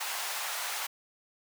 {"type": "high-pass noise", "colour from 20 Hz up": "pink", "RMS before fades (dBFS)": -35, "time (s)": [0, 0.87], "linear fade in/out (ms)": 10, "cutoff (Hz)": 750, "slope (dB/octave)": 24, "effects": []}